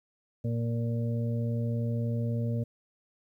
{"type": "harmonic tone", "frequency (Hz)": 116.54, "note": "A#2", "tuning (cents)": 0, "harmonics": [1, 2, 4, 5], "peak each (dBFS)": [-28, -34, -40, -42], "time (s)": [0.44, 2.64], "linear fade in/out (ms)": 10, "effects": ["11-bit"]}